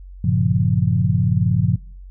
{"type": "chord", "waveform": "sine", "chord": "G half-diminished seventh", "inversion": "none", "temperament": "equal", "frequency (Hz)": [98, 116.54, 138.59, 174.61], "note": ["G2", "Bb2", "Db3", "F3"], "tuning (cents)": [0, 0, 0, 0], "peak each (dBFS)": -20, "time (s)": [0.24, 1.76], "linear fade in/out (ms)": 5, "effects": ["noise-tail reverb RT60 0.5 s tail -23 dB re dry", "added 46 Hz sine -35 dBFS peak until 2.1 s"]}